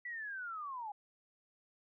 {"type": "linear sweep", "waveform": "sine", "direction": "down", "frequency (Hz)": [1975.5, 802], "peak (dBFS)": -40, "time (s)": [0.05, 0.92], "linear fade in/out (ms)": 5, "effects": []}